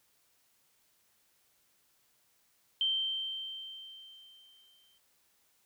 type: tone with exponential decay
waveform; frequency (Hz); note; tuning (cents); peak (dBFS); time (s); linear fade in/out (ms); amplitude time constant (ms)
sine; 3127; G7; -5; -26; 2.81-4.98; 1; 470
effects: white hiss -71 dBFS RMS until 5.65 s